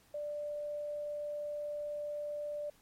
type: tone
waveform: sine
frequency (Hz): 590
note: D5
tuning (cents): +8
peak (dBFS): -36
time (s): 0.14-2.7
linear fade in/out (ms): 5
effects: pink hiss -66 dBFS RMS until 2.81 s + MP3 64 kbps